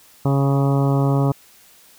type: harmonic tone with a mistuned harmonic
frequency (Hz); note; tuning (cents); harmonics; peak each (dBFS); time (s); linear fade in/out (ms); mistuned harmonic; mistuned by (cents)
138.59; C#3; 0; 1 / 2 / 3 / 4 / 5 / 6 / 7 / 8 / 9; -16 / -22 / -26 / -28 / -30 / -32 / -33 / -34 / -35; 0.25-1.32; 5; 6; -16
effects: white hiss -50 dBFS RMS until 1.98 s